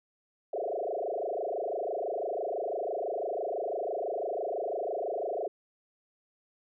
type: tone with frequency modulation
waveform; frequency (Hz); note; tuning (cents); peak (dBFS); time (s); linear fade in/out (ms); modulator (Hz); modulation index
sine; 550; C#5; -14; -30; 0.53-5.48; 5; 26; 6.2
effects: none